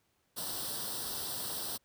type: noise with comb filter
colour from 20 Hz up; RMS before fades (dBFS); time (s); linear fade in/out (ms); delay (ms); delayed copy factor
white; -38; 0.36-1.78; 20; 0.22; +0.8
effects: pink hiss -75 dBFS RMS until 1.84 s + high-pass 60 Hz 12 dB/octave